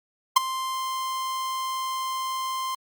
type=tone with ADSR envelope; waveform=45% pulse; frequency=1046.5 Hz; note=C6; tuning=in tune; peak=-10 dBFS; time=0.36-2.75 s; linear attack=9 ms; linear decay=14 ms; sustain=-17 dB; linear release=5 ms; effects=Opus 48 kbps